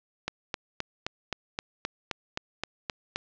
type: click train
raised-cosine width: 0.2 ms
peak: -12 dBFS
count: 12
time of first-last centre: 0.28-3.16 s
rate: 3.82 Hz
effects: low-pass 5000 Hz 12 dB/octave